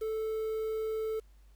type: tone with quantisation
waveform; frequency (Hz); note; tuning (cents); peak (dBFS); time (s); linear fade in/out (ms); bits
triangle; 439.2; A4; -3; -29; 0.01-1.2; 10; 9
effects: added 50 Hz sine -55 dBFS peak until 1.55 s + pink hiss -71 dBFS RMS until 1.55 s